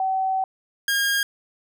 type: tone pair in turn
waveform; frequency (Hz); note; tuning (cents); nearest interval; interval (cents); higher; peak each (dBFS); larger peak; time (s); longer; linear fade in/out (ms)
sine / sawtooth; 762 / 1622.1; G5 / G#6; -49 / -41; octave + minor second; 1308; second; -20 / -16; second; 0-0.44 / 0.88-1.23; first; 2
effects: none